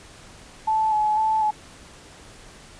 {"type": "tone with vibrato", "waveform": "sine", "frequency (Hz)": 863, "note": "A5", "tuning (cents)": -34, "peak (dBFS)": -18, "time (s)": [0.67, 1.51], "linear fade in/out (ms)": 10, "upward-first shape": "square", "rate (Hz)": 2, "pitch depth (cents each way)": 22, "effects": ["pink hiss -46 dBFS RMS until 2.79 s", "resampled to 22050 Hz"]}